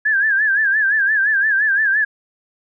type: tone with vibrato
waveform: sine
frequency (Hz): 1661.2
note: G#6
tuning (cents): 0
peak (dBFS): -13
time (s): 0.05-2.05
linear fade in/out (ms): 10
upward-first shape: sine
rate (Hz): 5.8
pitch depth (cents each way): 110
effects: none